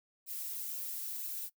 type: noise with flanger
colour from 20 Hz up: violet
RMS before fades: -40 dBFS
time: 0.26-1.5 s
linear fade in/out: 50 ms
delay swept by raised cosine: 0.7 to 5.1 ms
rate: 2 Hz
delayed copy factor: +0.6
effects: noise-tail reverb RT60 0.1 s tail -20 dB re dry